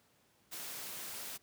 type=noise; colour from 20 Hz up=white; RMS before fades=-44 dBFS; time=0.51-1.38 s; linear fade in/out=20 ms; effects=pink hiss -70 dBFS RMS until 1.42 s + high-pass 100 Hz 12 dB/octave